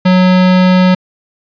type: tone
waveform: square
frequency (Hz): 183.8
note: F#3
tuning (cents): -11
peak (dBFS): -6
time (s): 0.05-0.95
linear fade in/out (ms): 10
effects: resampled to 11025 Hz + 8-bit